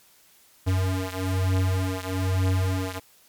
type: beating tone pair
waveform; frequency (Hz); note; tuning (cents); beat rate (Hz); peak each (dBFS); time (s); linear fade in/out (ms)
square; 93.1 / 94.2; F#2 / F#2; +11 / +32; 1.1; -25 / -27; 0.66-3; 20
effects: white hiss -57 dBFS RMS until 3.28 s + MP3 96 kbps